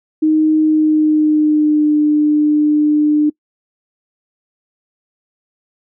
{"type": "tone with pitch glide", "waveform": "sine", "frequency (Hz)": [311.1, 300], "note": ["D#4", "D4"], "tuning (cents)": [0, 37], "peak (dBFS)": -9, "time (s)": [0.22, 3.3], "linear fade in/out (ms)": 10, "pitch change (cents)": -63, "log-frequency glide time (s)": [0.6, 1.97], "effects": ["noise-tail reverb RT60 0.1 s tail -24 dB re dry"]}